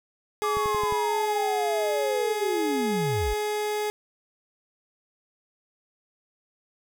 30% pulse tone, 420.8 Hz, G#4, 23 cents sharp, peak -23 dBFS, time 0.42-3.9 s, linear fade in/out 0 ms
sine linear sweep, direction down, 1187 to 38.89 Hz, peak -26 dBFS, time 0.43-3.34 s, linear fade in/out 10 ms
click train, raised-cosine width 5 ms, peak -25 dBFS, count 5, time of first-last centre 0.57-0.924 s, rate 11.3 Hz
effects none

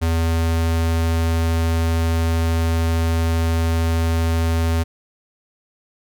square tone, 82.41 Hz, E2, in tune, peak -17 dBFS, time 0.01-4.84 s, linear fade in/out 20 ms, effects none

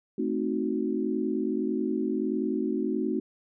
sine chord, A diminished seventh, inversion none, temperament equal, 220 / 261.6 / 311.1 / 370 Hz, A3 / C4 / Eb4 / Gb4, 0 / 0 / 0 / 0 cents, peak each -31 dBFS, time 0.18-3.2 s, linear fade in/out 5 ms, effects none

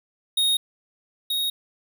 square tone pair in turn, 3729 / 3755 Hz, A#7 / A#7, 0 / +12 cents, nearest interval unison, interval 12 cents, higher second, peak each -19 / -23 dBFS, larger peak first, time 0.37-0.57 / 1.3-1.5 s, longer neither, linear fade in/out 5 ms, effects none

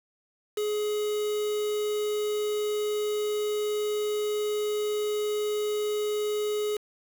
triangle tone with quantisation, 420.6 Hz, G#4, 22 cents sharp, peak -24 dBFS, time 0.57-6.77 s, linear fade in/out 5 ms, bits 6, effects none

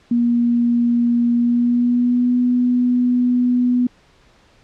sine tone with pitch glide, 238 to 246.7 Hz, A#3 to B3, +36 to -2 cents, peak -13 dBFS, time 0.11-3.87 s, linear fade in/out 5 ms, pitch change +62 cents, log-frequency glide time 1.34-2.35 s, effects pink hiss -53 dBFS RMS until 4.63 s + low-pass 5000 Hz 12 dB/octave

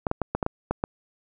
clicks, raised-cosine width 1 ms, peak -10 dBFS, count 8, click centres 0.068 / 0.114 / 0.217 / 0.35 / 0.428 / 0.464 / 0.71 / 0.839 s, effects none

